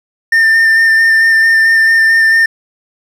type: tone with vibrato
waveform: triangle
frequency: 1802 Hz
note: A6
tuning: 41 cents sharp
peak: -4 dBFS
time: 0.32-2.46 s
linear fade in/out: 5 ms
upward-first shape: square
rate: 4.5 Hz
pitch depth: 12 cents each way
effects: none